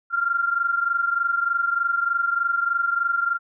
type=tone pair together; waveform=sine; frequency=1381.7 / 1405 Hz; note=F6 / F6; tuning=-19 / +10 cents; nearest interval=unison; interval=29 cents; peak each=-21 / -25 dBFS; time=0.1-3.39 s; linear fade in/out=50 ms; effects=none